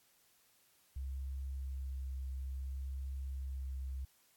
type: tone with vibrato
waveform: sine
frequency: 66.6 Hz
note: C2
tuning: 31 cents sharp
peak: -38 dBFS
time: 0.96-4.05 s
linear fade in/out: 5 ms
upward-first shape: sine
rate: 0.58 Hz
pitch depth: 13 cents each way
effects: white hiss -70 dBFS RMS until 4.36 s + AAC 64 kbps